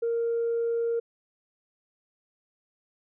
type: tone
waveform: sine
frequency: 464.9 Hz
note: A#4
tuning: 5 cents flat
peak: -23 dBFS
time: 0.02-1 s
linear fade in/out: 10 ms
effects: tanh soft clip ceiling -21 dBFS